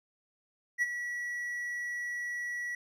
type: tone with ADSR envelope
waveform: triangle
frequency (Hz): 1937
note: B6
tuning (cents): -34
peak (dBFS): -22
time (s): 0.78-2.75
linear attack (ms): 41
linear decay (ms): 30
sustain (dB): -10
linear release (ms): 3
effects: none